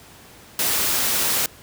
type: noise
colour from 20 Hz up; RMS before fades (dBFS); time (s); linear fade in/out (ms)
white; -21; 0.59-1.46; 2
effects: pink hiss -46 dBFS RMS until 1.62 s + high-pass 60 Hz 12 dB/octave